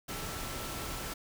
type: tone in noise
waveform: sine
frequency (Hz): 1335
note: E6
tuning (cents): +22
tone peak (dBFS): -48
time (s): 0.08-1.14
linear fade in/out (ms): 10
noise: pink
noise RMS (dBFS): -39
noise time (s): 0.08-1.14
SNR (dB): -12
effects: none